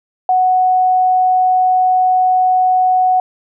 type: tone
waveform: sine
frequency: 740 Hz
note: F#5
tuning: in tune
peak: -9 dBFS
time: 0.29-3.2 s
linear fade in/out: 2 ms
effects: none